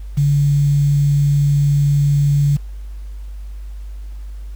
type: tone with quantisation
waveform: sine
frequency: 143.3 Hz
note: D3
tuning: 42 cents flat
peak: -11 dBFS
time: 0.17-2.57 s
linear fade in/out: 10 ms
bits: 6
effects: added 50 Hz sine -27 dBFS peak until 4.55 s + pink hiss -53 dBFS RMS until 4.55 s